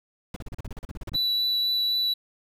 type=noise bursts; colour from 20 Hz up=brown; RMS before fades=-34 dBFS; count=14; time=0.34-1.156 s; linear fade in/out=2 ms; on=23 ms; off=38 ms
type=clicks; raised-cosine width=5 ms; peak=-28 dBFS; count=6; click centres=0.522 / 0.598 / 0.677 / 0.912 / 1.12 / 1.157 s
type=tone with vibrato; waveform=triangle; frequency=3951 Hz; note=B7; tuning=in tune; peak=-21 dBFS; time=1.14-2.14 s; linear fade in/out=10 ms; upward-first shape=triangle; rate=3.9 Hz; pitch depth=9 cents each way
effects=none